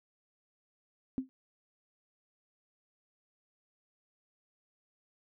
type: tone with exponential decay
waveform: sine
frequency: 261.6 Hz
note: C4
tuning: in tune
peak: -26 dBFS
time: 1.18-1.29 s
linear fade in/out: 0 ms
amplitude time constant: 23 ms
effects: none